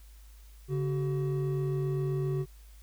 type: tone pair together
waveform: triangle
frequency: 141.5 / 376.9 Hz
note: C#3 / F#4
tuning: +36 / +32 cents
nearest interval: octave + perfect fourth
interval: 1696 cents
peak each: -27 / -31 dBFS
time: 0.68-2.46 s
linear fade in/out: 50 ms
effects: added 52 Hz sine -49 dBFS peak until 2.82 s + white hiss -62 dBFS RMS until 2.82 s